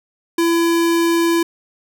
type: tone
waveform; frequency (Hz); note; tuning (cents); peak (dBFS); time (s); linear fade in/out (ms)
square; 336.2; E4; +34; -14; 0.38-1.43; 5
effects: none